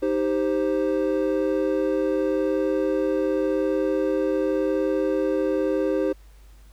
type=chord; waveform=triangle; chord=C minor; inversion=first; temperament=equal; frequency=311.1 / 392 / 523.3 Hz; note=Eb4 / G4 / C5; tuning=0 / 0 / 0 cents; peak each=-23 dBFS; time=0.02-6.13 s; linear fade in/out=10 ms; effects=added 50 Hz sine -46 dBFS peak until 6.72 s + pink hiss -59 dBFS RMS until 6.72 s